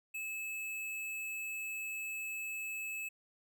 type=tone with hard clipping; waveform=sine; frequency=2601 Hz; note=E7; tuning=24 cents flat; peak=-39 dBFS; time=0.14-3.09 s; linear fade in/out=10 ms; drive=18 dB; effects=none